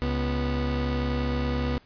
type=tone pair together; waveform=30% pulse; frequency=69.3 / 245.3 Hz; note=C#2 / B3; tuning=0 / -12 cents; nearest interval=octave + minor seventh; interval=2188 cents; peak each=-24 / -26 dBFS; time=0.02-1.78 s; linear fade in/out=0 ms; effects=pink hiss -58 dBFS RMS until 1.85 s + resampled to 11025 Hz